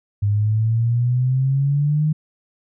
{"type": "exponential sweep", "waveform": "sine", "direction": "up", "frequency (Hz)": [101, 155.56], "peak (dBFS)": -15, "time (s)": [0.22, 2.13], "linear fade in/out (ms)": 10, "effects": []}